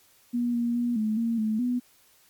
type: tone with pitch steps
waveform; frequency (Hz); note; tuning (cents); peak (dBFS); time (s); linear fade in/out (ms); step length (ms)
sine; 240.7 / 236.9 / 240.2 / 216 / 230.7 / 217.2 / 246.4; B3 / A#3 / B3 / A3 / A#3 / A3 / B3; -44 / +28 / -48 / -32 / -18 / -22 / -4; -23; 0.33-1.8; 20; 210
effects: white hiss -60 dBFS RMS until 2.29 s + MP3 96 kbps